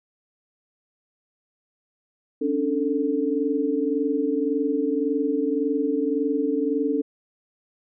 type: tone cluster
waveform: sine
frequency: 273.7 / 295.5 / 445 Hz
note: C#4 / D4 / A4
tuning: -22 / +11 / +20 cents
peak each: -25 dBFS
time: 2.41-7.02 s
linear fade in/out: 10 ms
effects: none